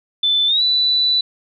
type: tone with pitch glide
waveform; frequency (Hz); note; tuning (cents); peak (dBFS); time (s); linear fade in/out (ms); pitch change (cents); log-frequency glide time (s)
sine; 3519 to 3973; A7 to B7; 0 to +10; -13; 0.23-1.21; 5; +210; 0.47-0.62
effects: none